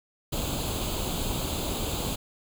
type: noise with comb filter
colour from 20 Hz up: pink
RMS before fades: -30 dBFS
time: 0.32-2.16 s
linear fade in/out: 10 ms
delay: 0.27 ms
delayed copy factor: +0.75
effects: none